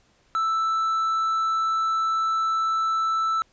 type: tone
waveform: triangle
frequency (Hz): 1321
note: E6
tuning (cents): +3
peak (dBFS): -19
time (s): 0.35-3.42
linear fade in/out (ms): 0
effects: pink hiss -62 dBFS RMS until 3.52 s + resampled to 16000 Hz